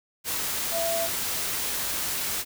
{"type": "tone in noise", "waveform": "sine", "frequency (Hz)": 669, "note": "E5", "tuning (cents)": 25, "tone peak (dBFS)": -26, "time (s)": [0.71, 1.09], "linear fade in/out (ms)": 50, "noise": "white", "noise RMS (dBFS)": -29, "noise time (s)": [0.24, 2.45], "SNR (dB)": 0, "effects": []}